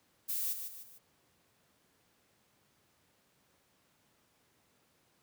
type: noise with echo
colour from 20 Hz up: violet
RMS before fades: -35 dBFS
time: 0.28-0.54 s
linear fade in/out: 20 ms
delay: 150 ms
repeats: 3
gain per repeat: -7 dB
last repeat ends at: 0.99 s
effects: pink hiss -71 dBFS RMS until 5.22 s + high-pass 100 Hz 12 dB/octave